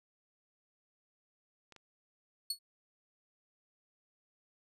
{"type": "clicks", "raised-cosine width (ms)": 0.2, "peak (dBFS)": -37, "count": 2, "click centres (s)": [1.723, 1.763]}
{"type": "tone with exponential decay", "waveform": "sawtooth", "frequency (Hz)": 4385, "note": "C#8", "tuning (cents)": -20, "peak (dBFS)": -27, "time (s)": [2.5, 2.59], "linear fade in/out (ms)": 5, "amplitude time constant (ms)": 19}
{"effects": ["resampled to 32000 Hz"]}